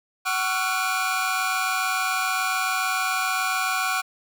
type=tone cluster; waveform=45% pulse; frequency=750 / 1116 / 1357 / 1464 / 2406 Hz; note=F#5 / C#6 / E6 / F#6 / D7; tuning=+23 / +11 / +50 / -19 / +41 cents; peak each=-29 dBFS; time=0.25-4.02 s; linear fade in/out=20 ms; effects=none